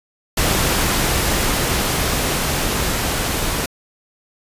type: noise with level ramp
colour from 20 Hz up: pink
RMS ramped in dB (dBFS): -17 to -21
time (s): 0.37-3.66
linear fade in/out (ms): 5
effects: resampled to 32000 Hz